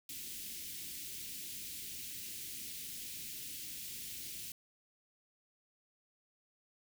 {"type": "band-stop noise", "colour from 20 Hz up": "white", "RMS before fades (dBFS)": -45, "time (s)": [0.09, 4.52], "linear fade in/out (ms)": 2, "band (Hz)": [350, 2300], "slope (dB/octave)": 24, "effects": []}